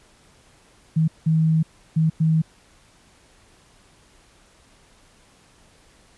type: tone bursts at uneven times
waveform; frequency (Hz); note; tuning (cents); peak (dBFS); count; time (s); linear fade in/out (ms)
sine; 159.6; D#3; +44; -15; 4; 0.96-1.08 / 1.26-1.63 / 1.96-2.1 / 2.2-2.42; 10
effects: pink hiss -55 dBFS RMS until 6.17 s + resampled to 24000 Hz